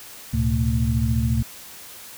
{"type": "tone cluster", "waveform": "sine", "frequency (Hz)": [71.8, 113.8, 127.9, 224.7], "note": ["D2", "A#2", "C3", "A3"], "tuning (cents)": [-39, -41, -39, 37], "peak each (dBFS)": [-23, -22, -26, -25], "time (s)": [0.33, 1.43], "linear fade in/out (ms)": 10, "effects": ["white hiss -41 dBFS RMS until 2.17 s"]}